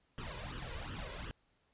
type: noise with flanger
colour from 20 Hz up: pink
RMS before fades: -43 dBFS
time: 0.18-1.31 s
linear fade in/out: 0 ms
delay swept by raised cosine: 0.65 to 2.05 ms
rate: 2.7 Hz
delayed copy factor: +0.8
effects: pink hiss -75 dBFS RMS until 1.73 s + resampled to 8000 Hz